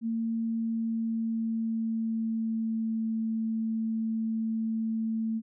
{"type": "tone with pitch glide", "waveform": "sine", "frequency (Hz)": [227.1, 223.1], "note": ["A#3", "A3"], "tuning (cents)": [-45, 24], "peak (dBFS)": -27, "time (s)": [0.01, 5.42], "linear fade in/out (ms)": 50, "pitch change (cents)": -31, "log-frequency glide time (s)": [0.45, 3.11], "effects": []}